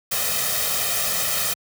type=noise with comb filter; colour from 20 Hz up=white; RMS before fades=-23 dBFS; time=0.11-1.54 s; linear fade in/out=10 ms; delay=1.6 ms; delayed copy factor=+0.8; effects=high-pass 80 Hz 12 dB/octave